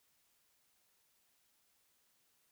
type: silence
effects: white hiss -75 dBFS RMS until 2.51 s